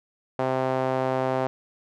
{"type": "tone with band-pass filter", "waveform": "sawtooth", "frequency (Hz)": 130.6, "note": "C3", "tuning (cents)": -3, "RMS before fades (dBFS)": -25, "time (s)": [0.39, 1.47], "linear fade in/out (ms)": 0, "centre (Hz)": 680, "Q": 1.6, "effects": []}